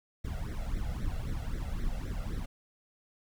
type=noise with flanger; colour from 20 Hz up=brown; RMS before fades=-34 dBFS; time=0.24-2.46 s; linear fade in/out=10 ms; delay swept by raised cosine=0.51 to 1.51 ms; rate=3.8 Hz; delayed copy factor=+0.9; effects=none